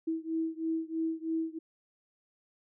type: beating tone pair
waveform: sine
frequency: 322.8 / 325.9 Hz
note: E4 / E4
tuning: -36 / -20 cents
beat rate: 3.1 Hz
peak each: -33 / -34 dBFS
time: 0.07-1.59 s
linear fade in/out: 10 ms
effects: none